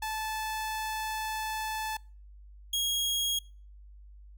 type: tone pair in turn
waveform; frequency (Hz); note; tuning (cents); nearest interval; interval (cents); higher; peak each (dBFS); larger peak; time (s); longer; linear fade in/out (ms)
sawtooth; 872 / 3286; A5 / G#7; -16 / -19; octave + major seventh; 2297; second; -28 / -24; second; 0.02-1.97 / 2.73-3.39; first; 5
effects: noise-tail reverb RT60 0.4 s tail -25 dB re dry + added 50 Hz sine -48 dBFS peak until 4.37 s